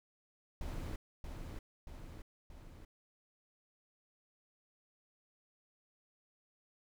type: noise with echo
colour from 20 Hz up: brown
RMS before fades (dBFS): -41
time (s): 0.61-0.96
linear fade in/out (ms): 2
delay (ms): 630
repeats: 3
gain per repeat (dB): -4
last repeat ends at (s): 2.85
effects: none